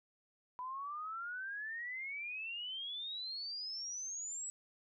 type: exponential sweep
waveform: sine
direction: up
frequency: 989 to 7902 Hz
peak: -40 dBFS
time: 0.59-4.5 s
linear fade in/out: 0 ms
effects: none